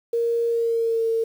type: tone with pitch glide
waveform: sine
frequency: 466.3 to 453.5 Hz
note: A#4 to A#4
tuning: +1 to -48 cents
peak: -19 dBFS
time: 0.13-1.24 s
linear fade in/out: 5 ms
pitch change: -49 cents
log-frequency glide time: 0.48-1.04 s
effects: 8-bit